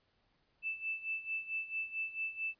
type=tone with tremolo; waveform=sine; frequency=2641 Hz; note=E7; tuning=3 cents sharp; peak=-33 dBFS; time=0.62-2.55 s; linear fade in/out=50 ms; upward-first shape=sine; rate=4.5 Hz; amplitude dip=80%; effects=pink hiss -75 dBFS RMS until 2.59 s + resampled to 11025 Hz